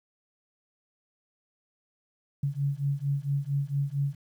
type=beating tone pair; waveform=sine; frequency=138.59 / 142.99 Hz; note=C#3 / D3; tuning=0 / -46 cents; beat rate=4.4 Hz; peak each=-29 / -29 dBFS; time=2.43-4.15 s; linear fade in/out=5 ms; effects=10-bit